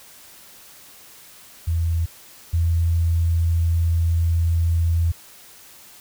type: tone pair in turn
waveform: sine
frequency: 83.1 / 83.63 Hz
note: E2 / E2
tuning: +15 / +26 cents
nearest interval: unison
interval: 11 cents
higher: second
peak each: -18 / -16 dBFS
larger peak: second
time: 1.67-2.06 / 2.53-5.12 s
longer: second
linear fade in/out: 10 ms
effects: white hiss -46 dBFS RMS until 6 s